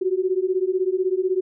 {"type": "beating tone pair", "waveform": "sine", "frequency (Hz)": [364.7, 380.7], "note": ["F#4", "F#4"], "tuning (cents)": [-25, 49], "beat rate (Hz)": 16, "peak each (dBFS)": -22, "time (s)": [0.01, 1.41], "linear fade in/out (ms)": 10, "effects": []}